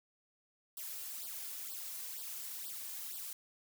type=noise with flanger; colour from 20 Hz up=blue; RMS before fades=-44 dBFS; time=0.77-3.33 s; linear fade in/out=2 ms; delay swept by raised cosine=0.22 to 2.92 ms; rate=2.1 Hz; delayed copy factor=+0.95; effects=none